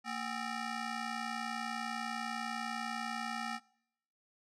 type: ring-modulated tone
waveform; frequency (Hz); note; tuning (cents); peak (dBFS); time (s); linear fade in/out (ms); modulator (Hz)
15% pulse; 520; C5; -11; -27; 0.04-3.6; 50; 290
effects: noise-tail reverb RT60 0.8 s tail -25 dB re dry + low-pass 7000 Hz 12 dB/octave